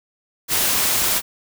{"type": "noise", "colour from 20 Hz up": "white", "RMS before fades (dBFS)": -19, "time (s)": [0.48, 1.22], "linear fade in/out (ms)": 50, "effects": []}